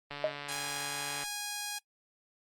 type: click train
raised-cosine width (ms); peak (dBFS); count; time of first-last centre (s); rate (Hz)
0.3; -24; 163; 0.11-1.235; 144
type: tone with exponential decay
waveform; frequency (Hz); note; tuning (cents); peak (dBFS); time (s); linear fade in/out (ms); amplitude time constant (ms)
sine; 620; D#5; -6; -22; 0.24-0.36; 2; 26
type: tone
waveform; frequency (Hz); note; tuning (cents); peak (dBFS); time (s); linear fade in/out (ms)
5% pulse; 825; G#5; -12; -24; 0.48-1.79; 10
effects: noise-tail reverb RT60 0.1 s tail -22 dB re dry + Opus 24 kbps